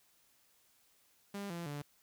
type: tone with pitch steps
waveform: sawtooth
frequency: 200.7 / 170.73 / 145.23 Hz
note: G3 / F3 / D3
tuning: +41 / -39 / -19 cents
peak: -36 dBFS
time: 1.34-1.82 s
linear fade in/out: 5 ms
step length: 160 ms
effects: white hiss -70 dBFS RMS until 2.02 s